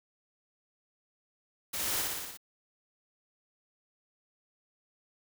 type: noise with echo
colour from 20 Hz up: white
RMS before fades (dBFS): -35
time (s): 1.73-2.02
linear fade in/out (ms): 10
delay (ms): 59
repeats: 6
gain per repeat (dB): -2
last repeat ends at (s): 2.374
effects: none